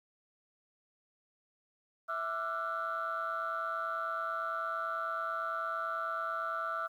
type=tone cluster; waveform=sine; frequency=657 / 1175 / 1346 / 1455 Hz; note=E5 / D6 / E6 / F#6; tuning=-6 / +1 / +36 / -29 cents; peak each=-40 / -39 / -35 / -40 dBFS; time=2.08-6.88 s; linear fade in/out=20 ms; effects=tanh soft clip ceiling -26 dBFS + 11-bit